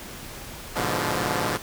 5% pulse chord, G# diminished seventh, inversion none, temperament equal with one note detuned, 103.83 / 123.47 / 144.98 / 174.61 Hz, G#2 / B2 / D3 / F3, 0 / 0 / -22 / 0 cents, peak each -18 dBFS, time 0.75-1.58 s, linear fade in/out 20 ms, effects pink hiss -39 dBFS RMS until 1.62 s

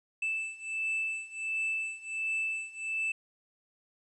triangle beating tone pair, 2637 / 2638.4 Hz, E7 / E7, 0 / +1 cents, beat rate 1.4 Hz, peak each -34 / -32 dBFS, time 0.22-3.12 s, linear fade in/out 5 ms, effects resampled to 22050 Hz + 11-bit

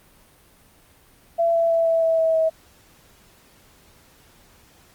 sine tone with pitch steps, 673 / 668 / 663 / 658 / 653.1 / 648.2 / 643.4 Hz, E5 / E5 / E5 / E5 / E5 / E5 / E5, +36 / +23 / +10 / -3 / -16 / -29 / -42 cents, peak -16 dBFS, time 1.38-2.5 s, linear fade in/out 20 ms, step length 160 ms, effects pink hiss -54 dBFS RMS until 4.94 s + Opus 32 kbps

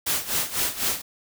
white noise with tremolo, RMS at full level -23 dBFS, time 0.06-1.02 s, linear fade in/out 10 ms, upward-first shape sine, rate 4 Hz, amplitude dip 80%, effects none

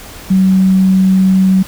sine tone, 189.1 Hz, F#3, 38 cents sharp, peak -6 dBFS, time 0.3-1.63 s, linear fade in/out 10 ms, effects pink hiss -32 dBFS RMS until 1.67 s

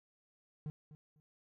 triangle tone with echo, 151.3 Hz, D#3, 48 cents flat, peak -36 dBFS, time 0.66-0.7 s, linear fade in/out 0 ms, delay 250 ms, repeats 2, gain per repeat -14 dB, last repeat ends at 1.2 s, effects none

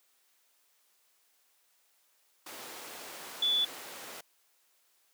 sine tone in noise, 3456 Hz, A7, 32 cents flat, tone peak -25 dBFS, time 3.42-3.65 s, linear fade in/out 5 ms, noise pink, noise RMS -43 dBFS, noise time 2.46-4.21 s, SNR +15 dB, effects white hiss -70 dBFS RMS until 5.13 s + high-pass 400 Hz 12 dB/octave

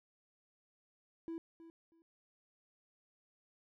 triangle tone with echo, 330.1 Hz, E4, 2 cents sharp, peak -37 dBFS, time 1.28-1.38 s, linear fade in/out 0 ms, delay 320 ms, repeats 2, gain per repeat -14 dB, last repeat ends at 2.02 s, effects tanh soft clip ceiling -34 dBFS

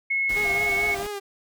sine tone with pitch glide, 2180 to 2203 Hz, C#7 to C#7, -29 to -11 cents, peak -21 dBFS, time 0.1-0.95 s, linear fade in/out 10 ms, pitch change +18 cents, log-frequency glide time 0.64-0.69 s
pink noise, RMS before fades -37 dBFS, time 0.29-1.07 s, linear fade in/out 5 ms
sawtooth tone with vibrato, 405.4 Hz, G#4, 42 cents flat, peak -26 dBFS, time 0.35-1.2 s, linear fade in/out 20 ms, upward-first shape triangle, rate 4.4 Hz, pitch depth 59 cents each way
sine tone with tremolo, 698.5 Hz, F5, in tune, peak -30 dBFS, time 0.44-1.04 s, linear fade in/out 20 ms, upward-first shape square, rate 18 Hz, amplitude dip 60%
effects none

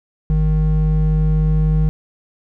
triangle tone pair together, 51.91 / 155.56 Hz, G#1 / D#3, 0 / 0 cents, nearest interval octave + perfect fifth, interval 1900 cents, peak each -13 dBFS, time 0.3-1.89 s, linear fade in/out 0 ms, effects none

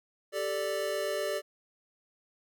square chord, G suspended second, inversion none, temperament equal, 392 / 440 / 587.3 Hz, G4 / A4 / D5, 0 / 0 / 0 cents, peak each -37 / -37 / -33 dBFS, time 0.32-1.42 s, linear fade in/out 50 ms, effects none

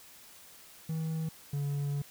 triangle tone pair in turn, 160.2 / 142.72 Hz, E3 / D3, -49 / -49 cents, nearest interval major second, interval 200 cents, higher first, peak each -29 / -28 dBFS, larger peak second, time 0.89-1.29 / 1.53-2.02 s, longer second, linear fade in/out 5 ms, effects white hiss -54 dBFS RMS until 2.1 s

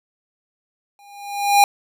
square tone with exponential growth, 810 Hz, G#5, 43 cents flat, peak -8 dBFS, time 0.99-1.64 s, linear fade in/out 1 ms, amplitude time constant 140 ms, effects none

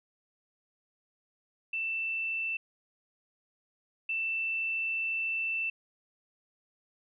sine tone pair in turn, 2666 / 2666 Hz, E7 / E7, +19 / +19 cents, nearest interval unison, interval 0 cents, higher neither, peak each -30 / -29 dBFS, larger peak second, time 1.73-2.57 / 4.09-5.7 s, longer second, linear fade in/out 5 ms, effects none

